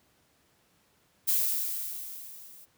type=noise with level ramp; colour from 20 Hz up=violet; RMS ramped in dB=-24 to -52 dBFS; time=1.27-2.66 s; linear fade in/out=20 ms; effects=pink hiss -67 dBFS RMS until 2.77 s + high-pass 80 Hz 12 dB/octave